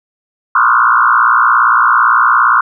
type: tone with frequency modulation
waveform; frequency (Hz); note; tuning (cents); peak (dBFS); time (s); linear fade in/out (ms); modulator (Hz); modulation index
sine; 1242; D#6; -3; -6; 0.55-2.61; 5; 58.8; 3.9
effects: none